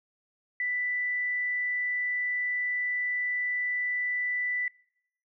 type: tone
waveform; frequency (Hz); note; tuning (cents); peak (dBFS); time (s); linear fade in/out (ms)
sine; 1980; B6; +4; -27; 0.6-4.68; 2
effects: noise-tail reverb RT60 0.7 s tail -23 dB re dry